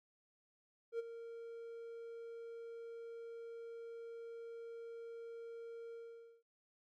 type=tone with ADSR envelope; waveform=triangle; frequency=462.6 Hz; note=A#4; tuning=13 cents flat; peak=-33 dBFS; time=0.92-6.43 s; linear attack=71 ms; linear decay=22 ms; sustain=-12 dB; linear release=500 ms; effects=none

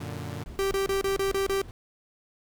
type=chord; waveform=sawtooth; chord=Gb augmented; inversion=none; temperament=equal; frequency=92.5 / 116.54 / 146.83 Hz; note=Gb2 / Bb2 / D3; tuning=0 / 0 / 0 cents; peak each=-34 dBFS; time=0-0.44 s; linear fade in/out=10 ms
type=noise with tremolo; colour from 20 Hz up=brown; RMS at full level=-39 dBFS; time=0.46-1.71 s; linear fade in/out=0 ms; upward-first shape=square; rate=4.9 Hz; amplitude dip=35%
type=tone bursts; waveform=45% pulse; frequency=390.5 Hz; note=G4; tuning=7 cents flat; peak=-24 dBFS; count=7; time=0.59-1.616 s; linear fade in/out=0 ms; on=120 ms; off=31 ms
effects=none

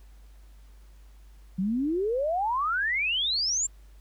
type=exponential sweep; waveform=sine; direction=up; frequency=178.4 to 7500 Hz; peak=-24 dBFS; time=1.58-3.67 s; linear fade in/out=10 ms; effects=added 50 Hz sine -48 dBFS peak until 4 s + pink hiss -64 dBFS RMS until 4 s

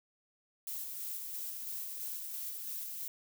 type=noise with tremolo; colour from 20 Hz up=violet; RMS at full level=-40 dBFS; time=0.67-3.08 s; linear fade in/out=2 ms; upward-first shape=square; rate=3 Hz; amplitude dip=25%; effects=none

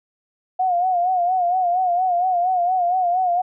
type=tone with vibrato; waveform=sine; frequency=722 Hz; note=F#5; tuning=43 cents flat; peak=-16 dBFS; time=0.59-3.42 s; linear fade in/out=10 ms; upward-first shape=sine; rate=4.3 Hz; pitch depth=73 cents each way; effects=none

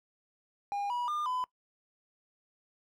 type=tone with pitch steps; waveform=triangle; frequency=809 / 971 / 1205 / 1007 Hz; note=G#5 / B5 / D6 / B5; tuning=-46 / -30 / +44 / +33 cents; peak=-29 dBFS; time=0.72-1.44 s; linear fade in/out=0 ms; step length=180 ms; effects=noise-tail reverb RT60 0.1 s tail -21 dB re dry

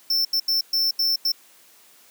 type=tone bursts at uneven times; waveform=square; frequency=5360 Hz; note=E8; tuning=28 cents sharp; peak=-19 dBFS; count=6; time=0.1-0.25 / 0.33-0.4 / 0.48-0.61 / 0.73-0.91 / 0.99-1.16 / 1.25-1.32 s; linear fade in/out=5 ms; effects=white hiss -53 dBFS RMS until 2.1 s + high-pass 200 Hz 12 dB/octave

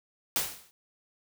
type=noise with exponential decay; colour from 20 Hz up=white; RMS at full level=-25 dBFS; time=0.36-0.71 s; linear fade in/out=0 ms; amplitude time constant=76 ms; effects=none

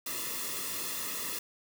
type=noise with comb filter; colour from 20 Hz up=white; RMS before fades=-36 dBFS; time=0.06-1.39 s; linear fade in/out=5 ms; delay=1.3 ms; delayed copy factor=-0.8; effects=none

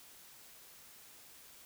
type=silence; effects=white hiss -57 dBFS RMS until 1.65 s

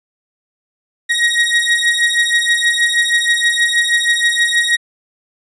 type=beating tone pair; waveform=30% pulse; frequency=1885 / 1891.3 Hz; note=A#6 / A#6; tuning=+19 / +25 cents; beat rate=6.3 Hz; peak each=-12 dBFS; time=1.09-4.77 s; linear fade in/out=20 ms; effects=resampled to 22050 Hz

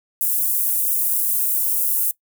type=high-pass noise; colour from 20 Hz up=pink; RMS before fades=-20 dBFS; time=0.21-2.11 s; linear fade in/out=0 ms; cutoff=11000 Hz; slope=24 dB/octave; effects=noise-tail reverb RT60 0.1 s tail -21 dB re dry

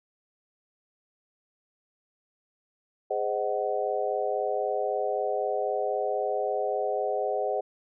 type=chord; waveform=sine; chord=Ab dominant seventh; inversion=none; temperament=just; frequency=415.3 / 519.1 / 623 / 747.5 Hz; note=Ab4 / C5 / Eb5 / Gb5; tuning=0 / -14 / +2 / +17 cents; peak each=-31 dBFS; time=3.1-7.61 s; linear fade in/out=10 ms; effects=none

